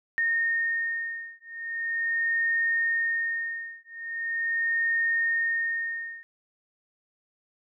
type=beating tone pair; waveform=sine; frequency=1839 / 1839.41 Hz; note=A#6 / A#6; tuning=-24 / -24 cents; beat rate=0.41 Hz; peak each=-28 dBFS; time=0.18-6.23 s; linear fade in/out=0 ms; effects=none